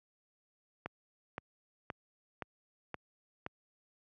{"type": "click train", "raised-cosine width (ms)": 0.5, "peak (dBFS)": -23, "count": 6, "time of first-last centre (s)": [0.86, 3.464], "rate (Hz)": 1.92, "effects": ["high-pass 80 Hz 12 dB/octave"]}